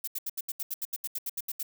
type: noise bursts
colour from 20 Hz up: violet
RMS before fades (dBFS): -33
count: 15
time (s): 0.04-1.629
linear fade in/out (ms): 5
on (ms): 35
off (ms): 76
effects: none